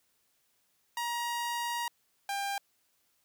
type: tone pair in turn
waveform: sawtooth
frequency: 948 / 797.2 Hz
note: A#5 / G5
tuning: +29 / +29 cents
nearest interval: minor third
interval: 300 cents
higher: first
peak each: -28 / -28 dBFS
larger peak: neither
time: 0.97-1.88 / 2.29-2.58 s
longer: first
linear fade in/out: 2 ms
effects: white hiss -73 dBFS RMS until 3.24 s